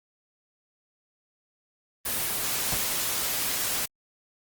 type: noise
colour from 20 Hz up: white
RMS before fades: -28 dBFS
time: 2.05-3.86 s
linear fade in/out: 10 ms
type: noise with exponential decay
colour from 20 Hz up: pink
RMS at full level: -27 dBFS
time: 2.72-2.87 s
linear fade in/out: 1 ms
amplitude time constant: 31 ms
effects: Opus 24 kbps